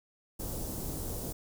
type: band-stop noise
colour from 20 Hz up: pink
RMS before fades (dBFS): -37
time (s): 0.39-1.33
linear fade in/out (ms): 10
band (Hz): 550 to 8200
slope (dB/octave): 12
effects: none